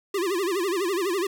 square tone with vibrato, 370 Hz, F#4, in tune, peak -24 dBFS, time 0.14-1.27 s, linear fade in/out 5 ms, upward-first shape sine, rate 12 Hz, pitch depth 170 cents each way, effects 9-bit

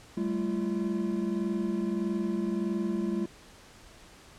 triangle tone cluster, 194.8 / 216.4 / 341.3 Hz, G3 / A3 / F4, -11 / -29 / -40 cents, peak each -30 dBFS, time 0.17-3.26 s, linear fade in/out 5 ms, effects pink hiss -53 dBFS RMS until 4.38 s + low-pass 9000 Hz 12 dB/octave

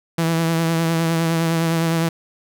sawtooth tone with vibrato, 164.81 Hz, E3, in tune, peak -13 dBFS, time 0.18-2.09 s, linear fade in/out 5 ms, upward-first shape triangle, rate 9.8 Hz, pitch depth 32 cents each way, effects none

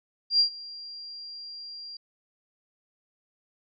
sine tone with ADSR envelope, 4764 Hz, D8, 24 cents sharp, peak -16 dBFS, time 0.3-1.97 s, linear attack 95 ms, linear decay 98 ms, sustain -22 dB, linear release 5 ms, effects none

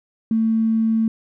triangle tone with tanh clipping, 223.4 Hz, A3, 27 cents sharp, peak -15 dBFS, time 0.31-1.08 s, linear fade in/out 2 ms, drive 3 dB, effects none

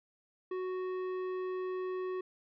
sine tone with tanh clipping, 370 Hz, F#4, in tune, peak -36 dBFS, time 0.51-2.21 s, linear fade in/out 5 ms, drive 12 dB, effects none

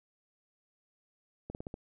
slowing click train, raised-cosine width 2 ms, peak -27 dBFS, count 5, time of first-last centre 1.5-1.741 s, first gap 49 ms, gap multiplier 1.14, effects none

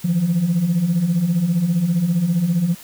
sine beating tone pair, 160 / 175 Hz, D#3 / F3, +49 / +4 cents, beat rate 15 Hz, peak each -21 / -15 dBFS, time 0.04-2.75 s, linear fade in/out 10 ms, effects tanh soft clip ceiling -11 dBFS + white hiss -41 dBFS RMS until 2.83 s

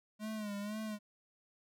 square tone with vibrato, 210 Hz, G#3, 19 cents sharp, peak -39 dBFS, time 0.19-0.99 s, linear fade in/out 50 ms, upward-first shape sine, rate 2 Hz, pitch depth 70 cents each way, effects none

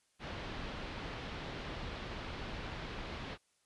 pink low-pass noise, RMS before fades -43 dBFS, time 0.19-3.38 s, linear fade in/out 50 ms, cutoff 4100 Hz, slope 24 dB/octave, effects white hiss -75 dBFS RMS until 3.65 s + resampled to 24000 Hz

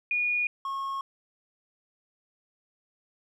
sine / triangle tone pair in turn, 2446 / 1089.6 Hz, D#7 / C#6, -30 / -30 cents, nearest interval octave + major second, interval 1400 cents, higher first, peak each -24 / -28 dBFS, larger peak first, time 0.11-0.47 / 0.65-1.01 s, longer neither, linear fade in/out 2 ms, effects none

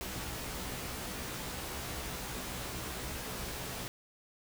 pink noise with comb filter, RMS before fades -40 dBFS, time 0.01-3.88 s, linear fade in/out 0 ms, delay 16 ms, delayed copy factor +0.7, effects none

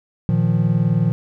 triangle chord, Bb suspended fourth, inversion none, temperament equal, 116.54 / 155.56 / 174.61 Hz, Bb2 / Eb3 / F3, 0 / 0 / 0 cents, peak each -17 dBFS, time 0.29-1.12 s, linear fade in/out 0 ms, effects none

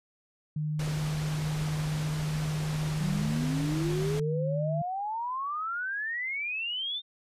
sine tone with pitch glide, 152.3 to 153.27 Hz, D#3 to D#3, -37 to -26 cents, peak -28 dBFS, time 0.56-4.82 s, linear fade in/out 5 ms, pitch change +11 cents, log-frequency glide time 0.86-2.26 s
pink low-pass noise, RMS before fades -39 dBFS, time 0.79-4.2 s, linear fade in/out 5 ms, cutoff 8500 Hz, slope 12 dB/octave
sine exponential sweep, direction up, 175.1 to 3643 Hz, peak -30 dBFS, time 2.98-7.02 s, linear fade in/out 50 ms
effects resampled to 32000 Hz

